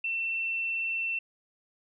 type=tone; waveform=sine; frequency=2691 Hz; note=E7; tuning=35 cents sharp; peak=-28 dBFS; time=0.04-1.19 s; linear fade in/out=5 ms; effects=none